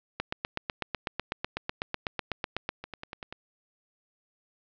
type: two click trains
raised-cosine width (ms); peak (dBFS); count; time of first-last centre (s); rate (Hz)
0.3; -13 / -22; 21 / 6; 0.2-2.691 / 2.84-3.325; 8.03 / 10.3
effects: low-pass 5000 Hz 12 dB/octave